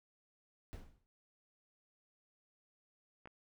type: noise with exponential decay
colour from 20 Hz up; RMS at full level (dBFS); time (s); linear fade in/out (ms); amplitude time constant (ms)
brown; -42; 0.73-1.06; 0; 70
type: clicks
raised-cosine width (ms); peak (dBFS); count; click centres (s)
0.5; -38; 2; 3.257 / 3.274
effects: none